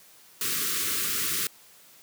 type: band-stop noise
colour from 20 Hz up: white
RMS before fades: -28 dBFS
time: 0.41-1.47 s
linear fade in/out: 2 ms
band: 490 to 1100 Hz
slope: 96 dB/octave
effects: white hiss -54 dBFS RMS until 2.02 s + high-pass 100 Hz 12 dB/octave